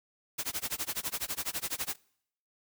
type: noise with tremolo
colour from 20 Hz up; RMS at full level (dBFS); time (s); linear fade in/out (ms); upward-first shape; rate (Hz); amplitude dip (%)
white; -32; 0.38-1.96; 10; sine; 12; 100
effects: noise-tail reverb RT60 0.7 s tail -25 dB re dry